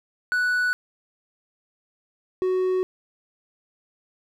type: tone pair in turn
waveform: triangle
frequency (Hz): 1480 / 370.9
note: F#6 / F#4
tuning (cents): 0 / +4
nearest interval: 2 octaves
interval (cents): 2396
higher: first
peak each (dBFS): -18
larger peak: neither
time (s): 0.32-0.73 / 2.42-2.83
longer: neither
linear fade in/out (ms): 0
effects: none